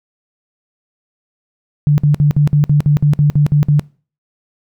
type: tone bursts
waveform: sine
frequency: 146.83 Hz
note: D3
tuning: in tune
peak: -7 dBFS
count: 12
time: 1.87-3.795 s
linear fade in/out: 0 ms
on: 110 ms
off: 55 ms
effects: noise-tail reverb RT60 0.4 s tail -24 dB re dry